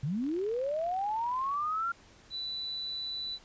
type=linear sweep; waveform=sine; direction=up; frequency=125.6 to 1396.9 Hz; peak=-29 dBFS; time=0.03-1.92 s; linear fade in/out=5 ms
type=click train; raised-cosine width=0.3 ms; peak=-38 dBFS; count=53; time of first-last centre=0.24-1.54 s; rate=40 Hz
type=tone; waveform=sine; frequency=3972 Hz; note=B7; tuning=9 cents sharp; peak=-34 dBFS; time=2.3-3.39 s; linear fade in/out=50 ms
effects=pink hiss -58 dBFS RMS until 3.44 s + resampled to 16000 Hz